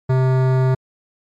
sine tone with hard clipping, 130 Hz, C3, 11 cents flat, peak -15 dBFS, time 0.09-0.75 s, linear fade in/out 10 ms, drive 17 dB, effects MP3 96 kbps

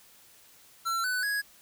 square tone with pitch steps, 1351 / 1499 / 1663.3 Hz, E6 / F#6 / G#6, +42 / +22 / +2 cents, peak -28 dBFS, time 0.85-1.42 s, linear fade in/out 20 ms, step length 190 ms, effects white hiss -57 dBFS RMS until 1.61 s

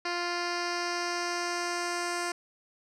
10% pulse tone with low-pass filter sweep, 349.2 Hz, F4, in tune, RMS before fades -32 dBFS, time 0.05-2.32 s, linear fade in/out 5 ms, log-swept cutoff 4500 to 7800 Hz, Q 2.1, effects none

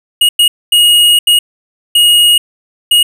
square tone bursts at uneven times, 2878 Hz, F#7, 49 cents flat, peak -5 dBFS, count 6, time 0.21-0.29 / 0.39-0.48 / 0.72-1.19 / 1.27-1.39 / 1.95-2.38 / 2.91-3.03 s, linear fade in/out 5 ms, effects none

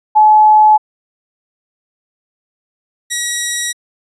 sine / 5% pulse tone pair in turn, 856 / 1914.5 Hz, A5 / A#6, -48 / +46 cents, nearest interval octave + major second, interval 1394 cents, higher second, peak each -4 dBFS, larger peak neither, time 0.15-0.78 / 3.1-3.73 s, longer neither, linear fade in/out 20 ms, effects resampled to 24000 Hz

